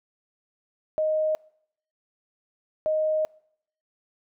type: tone pair in turn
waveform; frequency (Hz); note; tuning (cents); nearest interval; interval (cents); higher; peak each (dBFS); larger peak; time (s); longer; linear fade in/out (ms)
sine; 622.3 / 622.3; D#5 / D#5; 0 / 0; unison; 0; neither; -21; neither; 0.98-1.35 / 2.86-3.25; second; 0
effects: noise-tail reverb RT60 0.7 s tail -26 dB re dry